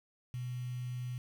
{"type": "tone with quantisation", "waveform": "sine", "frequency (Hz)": 124.4, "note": "B2", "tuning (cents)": 13, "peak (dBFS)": -36, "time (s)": [0.34, 1.18], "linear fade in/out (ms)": 0, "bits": 9, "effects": []}